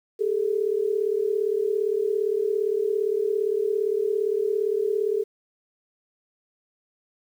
sine tone pair together, 401.1 / 438.6 Hz, G4 / A4, +40 / -6 cents, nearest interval major second, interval 154 cents, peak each -24 dBFS, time 0.19-5.24 s, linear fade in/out 20 ms, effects 9-bit

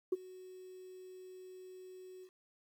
sine tone with ADSR envelope, 370 Hz, F#4, in tune, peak -26 dBFS, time 0.12-2.3 s, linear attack 7 ms, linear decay 29 ms, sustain -23 dB, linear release 67 ms, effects tanh soft clip ceiling -25 dBFS + 11-bit

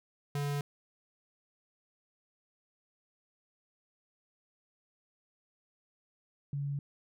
square / sine tone pair in turn, 143.6 / 141.62 Hz, D3 / C#3, -39 / +37 cents, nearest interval unison, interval 24 cents, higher first, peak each -32 / -32 dBFS, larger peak neither, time 0.35-0.61 / 6.53-6.79 s, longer neither, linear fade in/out 2 ms, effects none

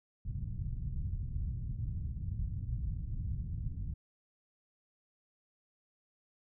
white low-pass noise, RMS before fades -37 dBFS, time 0.25-3.94 s, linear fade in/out 10 ms, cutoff 120 Hz, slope 24 dB/octave, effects none

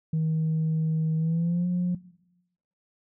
sine tone with pitch glide, 158.8 to 178.25 Hz, D#3 to F3, +36 to +36 cents, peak -21 dBFS, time 0.13-1.95 s, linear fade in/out 5 ms, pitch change +200 cents, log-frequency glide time 1.17-1.67 s, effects noise-tail reverb RT60 0.9 s tail -20 dB re dry + tanh soft clip ceiling -20 dBFS

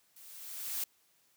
blue noise with level ramp, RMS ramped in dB -55 to -34 dBFS, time 0.16-0.84 s, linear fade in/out 5 ms, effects white hiss -70 dBFS RMS until 1.36 s + high-pass 80 Hz 12 dB/octave

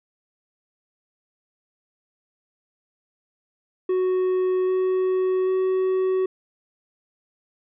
triangle tone with pitch steps, 370 / 372.6 / 375.2 Hz, F#4 / F#4 / F#4, 0 / +12 / +24 cents, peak -17 dBFS, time 3.89-6.26 s, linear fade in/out 5 ms, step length 790 ms, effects resampled to 8000 Hz

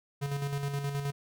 square tone with tremolo, 141.2 Hz, C#3, 32 cents sharp, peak -30 dBFS, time 0.21-1.12 s, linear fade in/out 20 ms, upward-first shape square, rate 9.5 Hz, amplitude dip 45%, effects none

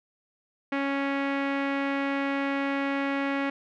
sawtooth tone with low-pass filter, 277.2 Hz, C#4, in tune, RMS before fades -28 dBFS, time 0.72-3.5 s, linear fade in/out 5 ms, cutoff 2200 Hz, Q 2.2, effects none

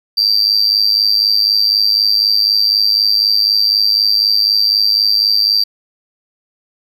triangle tone with amplitude modulation, 4699 Hz, D8, in tune, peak -4 dBFS, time 0.17-5.64 s, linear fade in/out 10 ms, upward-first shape sine, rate 104 Hz, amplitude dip 90%, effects tanh soft clip ceiling -2 dBFS

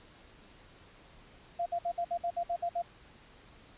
sine tone bursts, 691 Hz, F5, 19 cents flat, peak -29 dBFS, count 10, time 1.59-2.822 s, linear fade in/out 10 ms, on 71 ms, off 58 ms, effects pink hiss -57 dBFS RMS until 3.77 s + resampled to 8000 Hz

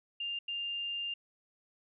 sine tone bursts at uneven times, 2800 Hz, F7, 4 cents sharp, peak -34 dBFS, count 2, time 0.2-0.39 / 0.48-1.14 s, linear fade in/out 5 ms, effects none

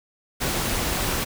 pink noise, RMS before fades -25 dBFS, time 0.4-1.25 s, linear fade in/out 20 ms, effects none

